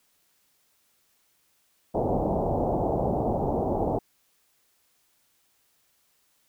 white low-pass noise, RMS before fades -26 dBFS, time 1.94-3.99 s, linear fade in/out 10 ms, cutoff 810 Hz, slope 48 dB/octave, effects white hiss -68 dBFS RMS until 6.48 s

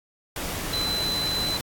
sine tone in noise, 4024 Hz, B7, 32 cents sharp, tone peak -25 dBFS, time 0.73-1.57 s, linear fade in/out 2 ms, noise pink, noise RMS -31 dBFS, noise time 0.36-1.61 s, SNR +3 dB, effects AAC 64 kbps

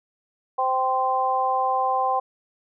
harmonic tone, 260 Hz, C4, 11 cents flat, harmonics 2 / 3 / 4, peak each -28 / -22 / -24 dBFS, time 0.58-2.2 s, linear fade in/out 10 ms, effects none

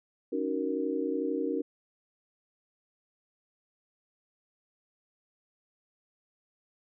sine chord, D# minor seventh, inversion third, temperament just, 280 / 311.1 / 373.4 / 466.7 Hz, C#4 / D#4 / F#4 / A#4, +18 / 0 / +16 / +2 cents, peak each -33 / -34 / -35 / -33 dBFS, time 0.32-1.62 s, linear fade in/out 10 ms, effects none

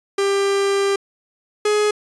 45% pulse tone pair in turn, 396.4 / 420 Hz, G4 / G#4, +19 / +19 cents, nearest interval minor second, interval 100 cents, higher second, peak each -16 / -15 dBFS, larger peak second, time 0.18-0.96 / 1.65-1.91 s, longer first, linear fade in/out 5 ms, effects resampled to 22050 Hz

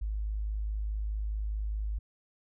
sine tone, 52.4 Hz, G#1, 16 cents sharp, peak -30 dBFS, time 0.01-1.99 s, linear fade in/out 10 ms, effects none

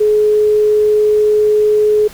sine tone, 423.5 Hz, G#4, 34 cents sharp, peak -8 dBFS, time 0-2.08 s, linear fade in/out 10 ms, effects pink hiss -37 dBFS RMS until 2.13 s

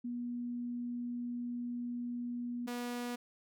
sine / sawtooth tone pair in turn, 241.7 / 242.6 Hz, B3 / B3, -37 / -31 cents, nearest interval unison, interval 6 cents, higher second, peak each -36 / -33 dBFS, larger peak second, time 0.04-2.67 / 2.67-3.16 s, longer first, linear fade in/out 10 ms, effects none

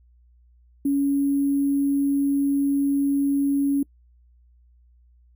sine tone with sample-and-hold, 280 Hz, C#4, 18 cents sharp, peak -18 dBFS, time 0.85-3.83 s, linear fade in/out 5 ms, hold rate 11025 Hz, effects noise-tail reverb RT60 0.1 s tail -25 dB re dry + added 60 Hz sine -53 dBFS peak until 5.35 s

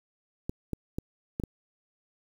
clicks, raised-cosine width 3 ms, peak -18 dBFS, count 5, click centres 0.495 / 0.733 / 0.985 / 1.399 / 1.437 s, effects 8-bit

